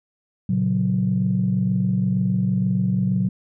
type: chord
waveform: sine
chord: F# major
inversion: first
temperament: equal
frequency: 116.54 / 138.59 / 185 Hz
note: A#2 / C#3 / F#3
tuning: 0 / 0 / 0 cents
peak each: -23 / -25 / -19 dBFS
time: 0.49-3.29 s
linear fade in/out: 5 ms
effects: tanh soft clip ceiling -10 dBFS